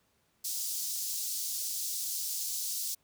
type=high-pass noise; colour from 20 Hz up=pink; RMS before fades=-35 dBFS; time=0.44-2.95 s; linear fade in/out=10 ms; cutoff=4900 Hz; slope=24 dB/octave; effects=pink hiss -72 dBFS RMS until 3.03 s + high-pass 60 Hz 12 dB/octave